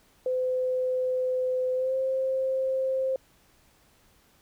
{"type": "tone with pitch glide", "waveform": "sine", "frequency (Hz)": [510, 526.5], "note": ["C5", "C5"], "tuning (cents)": [-44, 11], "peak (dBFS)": -24, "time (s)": [0.26, 3.16], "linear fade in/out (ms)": 2, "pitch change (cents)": 55, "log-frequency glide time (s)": [1.75, 1.95], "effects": ["pink hiss -62 dBFS RMS until 4.41 s"]}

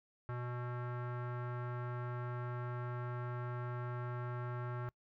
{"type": "tone with low-pass filter", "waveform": "square", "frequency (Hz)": 122.5, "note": "B2", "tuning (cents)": -14, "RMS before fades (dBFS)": -41, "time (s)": [0.29, 4.89], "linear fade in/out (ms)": 0, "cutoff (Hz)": 1400, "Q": 2.8, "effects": ["noise-tail reverb RT60 0.1 s tail -25 dB re dry"]}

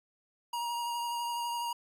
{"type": "tone with vibrato", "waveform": "square", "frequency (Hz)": 947, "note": "A#5", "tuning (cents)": 27, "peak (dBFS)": -33, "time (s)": [0.53, 1.73], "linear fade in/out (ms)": 5, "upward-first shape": "triangle", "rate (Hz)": 12, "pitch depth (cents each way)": 19, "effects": ["AAC 64 kbps"]}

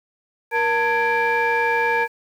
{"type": "tone cluster", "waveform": "sine", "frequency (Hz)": [472.9, 898, 1663, 2348], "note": ["A#4", "A5", "G#6", "D7"], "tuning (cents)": [25, 35, 2, -1], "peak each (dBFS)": [-22, -20, -21, -24], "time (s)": [0.51, 2.08], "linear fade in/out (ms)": 50, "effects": ["tanh soft clip ceiling -11 dBFS", "8-bit"]}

